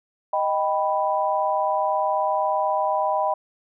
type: chord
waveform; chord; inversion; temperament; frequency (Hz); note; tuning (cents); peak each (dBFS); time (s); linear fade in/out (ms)
sine; Eb augmented; none; equal; 622.3 / 784 / 987.8; Eb5 / G5 / B5; 0 / 0 / 0; -24; 0.33-3.34; 5
effects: none